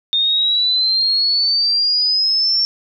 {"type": "exponential sweep", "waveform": "sine", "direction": "up", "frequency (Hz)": [3647, 5460], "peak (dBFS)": -13, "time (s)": [0.13, 2.65], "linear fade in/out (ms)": 0, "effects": []}